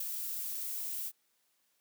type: noise with ADSR envelope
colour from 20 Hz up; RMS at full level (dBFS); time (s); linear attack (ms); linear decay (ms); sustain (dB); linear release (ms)
violet; -33; 0-1.12; 8; 5; -5; 49
effects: white hiss -75 dBFS RMS until 1.8 s + high-pass 150 Hz 12 dB/octave